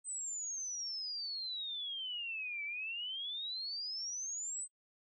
sine exponential two-way sweep, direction down then up, 8270 to 2284 to 8270 Hz, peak -38 dBFS, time 0.04-4.68 s, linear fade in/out 50 ms, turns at 2.64 s, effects noise-tail reverb RT60 0.1 s tail -25 dB re dry

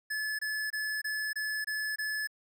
square tone bursts, 1722 Hz, A6, 38 cents flat, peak -32 dBFS, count 7, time 0.1-2.274 s, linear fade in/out 10 ms, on 290 ms, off 24 ms, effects none

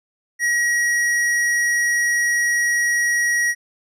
square tone, 1905 Hz, A#6, 37 cents sharp, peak -17 dBFS, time 0.39-3.55 s, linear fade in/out 50 ms, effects low-pass 11000 Hz 12 dB/octave

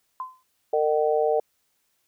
sine tone with exponential decay, 1028 Hz, C6, 31 cents flat, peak -26 dBFS, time 0.2-0.43 s, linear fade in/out 1 ms, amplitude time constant 49 ms
harmonic tone, 152.2 Hz, D#3, 38 cents flat, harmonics 3 / 4 / 5, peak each -22 / -24 / -26 dBFS, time 0.73-1.4 s, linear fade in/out 5 ms
effects white hiss -71 dBFS RMS until 2.07 s

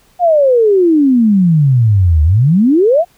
sine exponential two-way sweep, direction down then up, 731 to 73.8 to 731 Hz, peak -6 dBFS, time 0.19-3.05 s, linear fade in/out 50 ms, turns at 2.23 s, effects pink hiss -51 dBFS RMS until 3.17 s

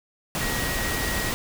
sine tone in noise, 1900 Hz, A#6, 33 cents sharp, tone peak -31 dBFS, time 0.41-1.31 s, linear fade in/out 0 ms, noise pink, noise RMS -27 dBFS, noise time 0.35-1.34 s, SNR -7 dB, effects none

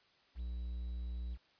triangle tone with quantisation, 60 Hz, B1, 49 cents flat, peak -36 dBFS, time 0.35-1.38 s, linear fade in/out 50 ms, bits 11, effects white hiss -69 dBFS RMS until 1.59 s + resampled to 11025 Hz

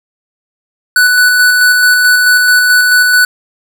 square tone with tremolo, 1487 Hz, F#6, 8 cents sharp, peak -5 dBFS, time 0.96-3.25 s, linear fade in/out 2 ms, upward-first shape square, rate 4.6 Hz, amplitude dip 25%, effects none

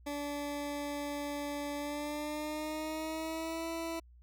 20% pulse tone with pitch glide, 289 to 330.1 Hz, D4 to E4, -28 to +2 cents, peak -31 dBFS, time 0.06-4 s, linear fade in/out 10 ms, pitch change +230 cents, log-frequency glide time 1.76-3.69 s, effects added 60 Hz sine -55 dBFS peak until 4.22 s

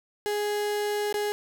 35% pulse tone with dropouts, 415.3 Hz, G#4, in tune, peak -24 dBFS, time 0.26-1.32 s, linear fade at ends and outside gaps 0 ms, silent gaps 1.126-1.142 s, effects none

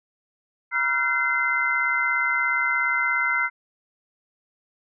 sine tone cluster, 960 / 1375 / 1512 / 2066 Hz, B5 / F6 / F#6 / C7, -49 / -27 / +37 / -22 cents, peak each -31 / -25 / -27 / -23 dBFS, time 0.71-3.5 s, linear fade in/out 50 ms, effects none

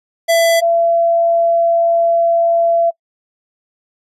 square / sine tone pair in turn, 668 / 675.4 Hz, E5 / E5, +23 / +42 cents, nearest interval unison, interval 19 cents, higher second, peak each -10 / -10 dBFS, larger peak neither, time 0.28-0.61 / 0.61-2.91 s, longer second, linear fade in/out 20 ms, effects noise-tail reverb RT60 0.1 s tail -23 dB re dry + resampled to 32000 Hz

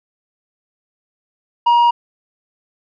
triangle tone with tanh clipping, 950 Hz, A#5, 33 cents sharp, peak -10 dBFS, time 1.66-1.91 s, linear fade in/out 10 ms, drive 9 dB, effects none

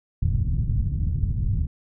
white low-pass noise, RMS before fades -23 dBFS, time 0.22-1.67 s, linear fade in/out 2 ms, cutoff 130 Hz, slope 24 dB/octave, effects none

